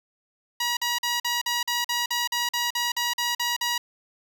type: tone bursts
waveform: 10% pulse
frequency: 960 Hz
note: B5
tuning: 49 cents flat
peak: -15 dBFS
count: 15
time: 0.6-3.78 s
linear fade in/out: 5 ms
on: 170 ms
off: 45 ms
effects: none